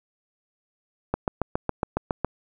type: click train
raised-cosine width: 1 ms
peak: -9 dBFS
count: 9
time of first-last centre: 1.14-2.247 s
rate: 7.23 Hz
effects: none